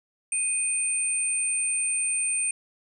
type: tone pair together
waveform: sine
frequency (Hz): 2489 / 8870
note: D#7 / C#9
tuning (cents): 0 / 0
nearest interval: octave + minor seventh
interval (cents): 2200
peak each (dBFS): -31 / -24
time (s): 0.32-2.51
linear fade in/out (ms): 2
effects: none